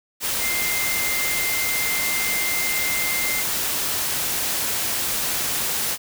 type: tone in noise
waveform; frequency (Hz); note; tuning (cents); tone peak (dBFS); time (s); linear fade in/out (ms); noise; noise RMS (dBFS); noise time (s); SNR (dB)
sine; 2093; C7; 0; -25; 0.39-3.44; 50; white; -24; 0.2-5.98; -4
effects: none